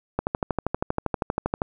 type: click train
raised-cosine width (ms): 1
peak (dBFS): -9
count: 19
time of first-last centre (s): 0.19-1.619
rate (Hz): 12.6
effects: none